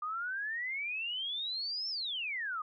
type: exponential two-way sweep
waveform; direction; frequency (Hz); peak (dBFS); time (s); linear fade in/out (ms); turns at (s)
sine; up then down; 1202 to 5420 to 1202; -34; 0.02-2.62; 5; 1.89
effects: none